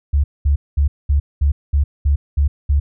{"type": "tone bursts", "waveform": "sine", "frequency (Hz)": 71.3, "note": "C#2", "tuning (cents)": 49, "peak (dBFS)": -11, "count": 9, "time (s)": [0.13, 2.8], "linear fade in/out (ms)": 10, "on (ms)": 110, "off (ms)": 210, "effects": []}